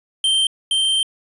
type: tone pair in turn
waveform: square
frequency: 3136 / 3136 Hz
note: G7 / G7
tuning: 0 / 0 cents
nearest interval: unison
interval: 0 cents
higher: neither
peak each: -15 / -16 dBFS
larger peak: first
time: 0.24-0.47 / 0.71-1.03 s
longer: second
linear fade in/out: 2 ms
effects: resampled to 24000 Hz